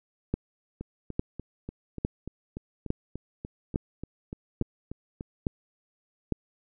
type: two click trains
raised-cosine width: 3 ms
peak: -13 / -23 dBFS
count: 8 / 16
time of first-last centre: 0.34-6.323 / 0.81-5.209 s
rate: 1.17 / 3.41 Hz
effects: none